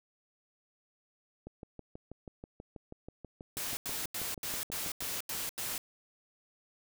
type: click train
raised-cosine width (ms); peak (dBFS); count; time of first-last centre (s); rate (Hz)
2; -31; 23; 1.47-5.024; 6.19
type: noise bursts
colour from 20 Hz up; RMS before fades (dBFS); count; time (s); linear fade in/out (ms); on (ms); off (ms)
white; -37; 8; 3.57-5.779; 0; 200; 87
effects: none